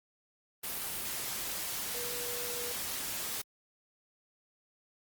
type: tone in noise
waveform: sine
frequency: 483.8 Hz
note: B4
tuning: 36 cents flat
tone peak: -42 dBFS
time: 1.94-2.73 s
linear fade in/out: 10 ms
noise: white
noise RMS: -37 dBFS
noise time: 0.63-3.42 s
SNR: -8 dB
effects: Opus 32 kbps